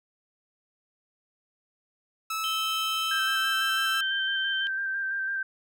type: tone with pitch glide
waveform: sawtooth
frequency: 1305 to 1323.2 Hz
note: E6 to E6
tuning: -18 to +6 cents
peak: -25 dBFS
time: 2.3-4.01 s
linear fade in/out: 5 ms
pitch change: +24 cents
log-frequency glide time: 2.93-3.74 s
type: tone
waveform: sine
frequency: 3109 Hz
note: G7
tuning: 15 cents flat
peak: -29 dBFS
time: 2.44-4.67 s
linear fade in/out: 0 ms
type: tone with vibrato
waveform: sine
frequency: 1573 Hz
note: G6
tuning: 6 cents sharp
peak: -27 dBFS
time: 3.11-5.43 s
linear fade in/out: 5 ms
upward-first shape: square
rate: 6 Hz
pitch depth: 21 cents each way
effects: none